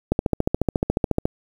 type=click train; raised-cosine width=2 ms; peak=-5 dBFS; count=17; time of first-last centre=0.12-1.255 s; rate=14.1 Hz; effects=7-bit